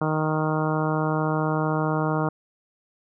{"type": "harmonic tone", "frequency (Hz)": 155.56, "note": "D#3", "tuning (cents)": 0, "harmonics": [1, 2, 3, 4, 5, 6, 7, 8, 9], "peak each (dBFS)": [-25, -28, -30, -31, -32, -33, -33, -34, -35], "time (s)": [0.01, 2.29], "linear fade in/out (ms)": 5, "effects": []}